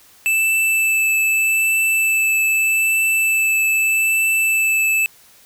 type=tone with vibrato; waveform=square; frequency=2637 Hz; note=E7; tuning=in tune; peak=-15 dBFS; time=0.26-5.06 s; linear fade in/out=0 ms; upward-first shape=triangle; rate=0.81 Hz; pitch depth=10 cents each way; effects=white hiss -49 dBFS RMS until 5.45 s